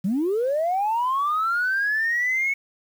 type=linear sweep; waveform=sine; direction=up; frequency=172.1 to 2217 Hz; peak=-19 dBFS; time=0.04-2.54 s; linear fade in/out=10 ms; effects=tanh soft clip ceiling -16 dBFS + 8-bit